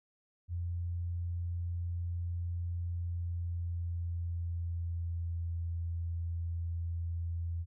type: tone with pitch glide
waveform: sine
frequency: 86.6 to 84.48 Hz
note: F2 to E2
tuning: -14 to +43 cents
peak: -33 dBFS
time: 0.48-7.66 s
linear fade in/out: 50 ms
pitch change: -43 cents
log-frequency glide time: 2.86-5.54 s
effects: none